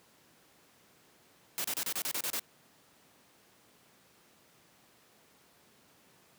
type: noise bursts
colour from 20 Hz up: white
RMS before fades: -34 dBFS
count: 9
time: 1.58-2.395 s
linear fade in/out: 0 ms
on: 63 ms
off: 31 ms
effects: pink hiss -63 dBFS RMS until 6.38 s + high-pass 150 Hz 12 dB/octave